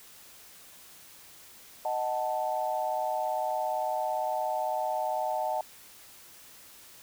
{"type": "chord", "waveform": "sine", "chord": "D# diminished", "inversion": "none", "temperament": "equal", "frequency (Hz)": [622.3, 740, 880], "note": ["D#5", "F#5", "A5"], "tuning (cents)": [0, 0, 0], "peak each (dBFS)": -32, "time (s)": [1.85, 5.61], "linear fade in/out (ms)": 2, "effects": ["white hiss -52 dBFS RMS until 7.02 s"]}